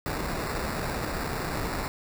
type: noise with sample-and-hold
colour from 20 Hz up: pink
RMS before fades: -31 dBFS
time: 0.06-1.88 s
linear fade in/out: 0 ms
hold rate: 3150 Hz
effects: none